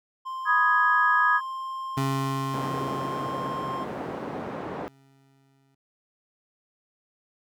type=tone with pitch glide; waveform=triangle; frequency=1047 to 1059.2 Hz; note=C6 to C6; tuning=+1 to +21 cents; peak=-29 dBFS; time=0.25-3.85 s; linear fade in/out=20 ms; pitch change=+20 cents; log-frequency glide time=0.77-2.08 s
type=chord; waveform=sine; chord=G# minor; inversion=first; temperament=equal; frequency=987.8 / 1244.5 / 1661.2 Hz; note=B5 / D#6 / G#6; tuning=0 / 0 / 0 cents; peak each=-25 / -22 / -22 dBFS; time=0.45-1.41 s; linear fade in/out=50 ms
type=tone with exponential decay; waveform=25% pulse; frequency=136 Hz; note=C#3; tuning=33 cents flat; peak=-20 dBFS; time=1.97-5.75 s; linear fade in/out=5 ms; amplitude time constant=820 ms
type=band-pass noise; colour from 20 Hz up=pink; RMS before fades=-34 dBFS; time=2.54-4.88 s; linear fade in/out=0 ms; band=210 to 1000 Hz; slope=12 dB/octave
effects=none